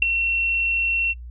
sine tone with ADSR envelope, 2718 Hz, F7, 48 cents flat, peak -9 dBFS, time 0.02-1.14 s, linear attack 5 ms, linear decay 6 ms, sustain -10 dB, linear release 32 ms, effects noise-tail reverb RT60 0.1 s tail -19 dB re dry + added 60 Hz sine -34 dBFS peak until 1.3 s

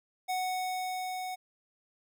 square tone with level ramp, 740 Hz, F#5, in tune, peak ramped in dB -30 to -36 dBFS, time 0.28-1.36 s, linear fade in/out 20 ms, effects none

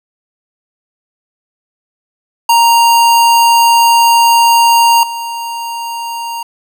square tone with level steps, 932.3 Hz, A#5, in tune, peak -6 / -19 dBFS, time 2.49-6.43 s, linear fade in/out 5 ms, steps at 5.03 s, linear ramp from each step 2 ms, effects 7-bit

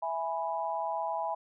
sine chord, E major, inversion none, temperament equal, 659.3 / 830.6 / 987.8 Hz, E5 / G#5 / B5, 0 / 0 / 0 cents, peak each -35 / -34 / -35 dBFS, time 0.02-1.35 s, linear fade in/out 10 ms, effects none

